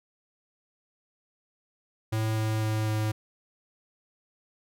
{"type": "tone with pitch steps", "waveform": "square", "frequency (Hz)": [110, 109.37, 108.74, 108.11], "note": ["A2", "A2", "A2", "A2"], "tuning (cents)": [0, -10, -20, -30], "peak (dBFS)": -26, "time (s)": [2.12, 3.12], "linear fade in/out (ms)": 10, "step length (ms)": 250, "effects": []}